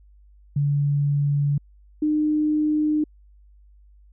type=tone pair in turn; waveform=sine; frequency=143.5 / 303.9 Hz; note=D3 / D#4; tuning=-40 / -41 cents; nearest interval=octave + minor second; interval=1299 cents; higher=second; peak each=-18 dBFS; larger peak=neither; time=0.56-1.58 / 2.02-3.04 s; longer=neither; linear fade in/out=5 ms; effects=added 50 Hz sine -49 dBFS peak until 4.12 s